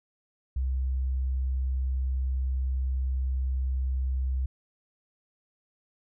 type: tone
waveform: sine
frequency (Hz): 65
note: C2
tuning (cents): -11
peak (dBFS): -25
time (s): 0.56-4.46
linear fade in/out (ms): 5
effects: none